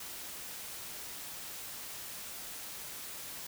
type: noise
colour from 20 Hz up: white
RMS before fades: -44 dBFS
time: 0-3.47 s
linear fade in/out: 5 ms
effects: none